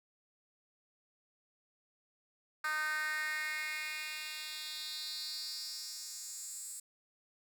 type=tone with high-pass filter sweep; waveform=10% pulse; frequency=307.4 Hz; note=D#4; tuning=21 cents flat; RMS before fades=-40 dBFS; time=2.64-6.8 s; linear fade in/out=5 ms; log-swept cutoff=1400 to 8300 Hz; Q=3.7; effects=none